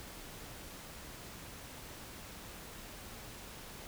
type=silence; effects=pink hiss -49 dBFS RMS until 3.87 s